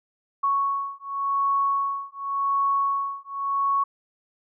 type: beating tone pair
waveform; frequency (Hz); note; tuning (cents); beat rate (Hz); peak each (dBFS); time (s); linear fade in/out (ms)
sine; 1108.7 / 1109.59; C#6 / C#6; 0 / +1; 0.89; -25; 0.43-3.84; 10
effects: none